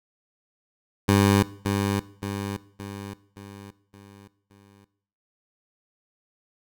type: tone with echo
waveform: 15% pulse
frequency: 100 Hz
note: G2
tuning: 35 cents sharp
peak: -10 dBFS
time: 1.08-1.43 s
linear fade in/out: 10 ms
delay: 570 ms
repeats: 6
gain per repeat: -6 dB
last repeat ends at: 4.85 s
effects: noise-tail reverb RT60 0.6 s tail -18 dB re dry